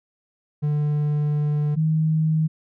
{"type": "tone pair in turn", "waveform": ["triangle", "sine"], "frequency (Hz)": [148.4, 157.52], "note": ["D3", "D#3"], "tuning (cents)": [18, 22], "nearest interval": "minor second", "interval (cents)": 104, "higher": "second", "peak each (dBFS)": -17, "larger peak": "neither", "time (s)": [[0.62, 1.76], [1.76, 2.48]], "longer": "first", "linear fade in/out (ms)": 20, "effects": []}